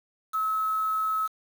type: tone with quantisation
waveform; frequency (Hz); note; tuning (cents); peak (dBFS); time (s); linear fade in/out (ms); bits
sine; 1292; E6; -35; -24; 0.33-1.28; 20; 7
effects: none